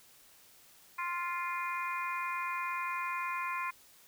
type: harmonic tone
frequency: 349 Hz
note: F4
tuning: 1 cent flat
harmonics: 3 / 4 / 5 / 6 / 7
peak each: -35 / -43 / -45 / -42 / -41 dBFS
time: 0.98-3.71 s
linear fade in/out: 10 ms
effects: white hiss -60 dBFS RMS until 4.07 s